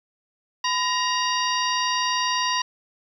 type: harmonic tone with a mistuned harmonic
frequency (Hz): 940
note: A#5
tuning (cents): +14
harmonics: 1 / 2 / 3 / 4 / 5 / 6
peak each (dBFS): -24 / -29 / -29 / -32 / -30 / -31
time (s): 0.64-2.62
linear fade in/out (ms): 5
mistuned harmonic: 1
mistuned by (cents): +120
effects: 9-bit